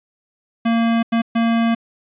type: tone bursts at uneven times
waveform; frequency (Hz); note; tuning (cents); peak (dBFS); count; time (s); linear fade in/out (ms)
square; 230; A#3; -23; -15; 3; 0.65-1.03 / 1.12-1.22 / 1.35-1.75; 10
effects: resampled to 8000 Hz + 9-bit